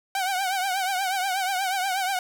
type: tone with vibrato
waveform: sawtooth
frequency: 760 Hz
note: F#5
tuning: 46 cents sharp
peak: -20 dBFS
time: 0.15-2.19 s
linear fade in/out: 2 ms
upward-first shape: triangle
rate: 8.3 Hz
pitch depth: 100 cents each way
effects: none